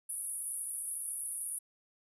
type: band-pass noise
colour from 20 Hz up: pink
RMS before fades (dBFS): -39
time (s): 0.09-1.59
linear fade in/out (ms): 10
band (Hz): 9600 to 11000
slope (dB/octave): 96
effects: none